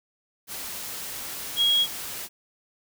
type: tone in noise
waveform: sine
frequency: 3299 Hz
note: G#7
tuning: 12 cents flat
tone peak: -18 dBFS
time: 1.56-1.87 s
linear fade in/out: 50 ms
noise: white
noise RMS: -35 dBFS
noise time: 0.47-2.29 s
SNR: +14 dB
effects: none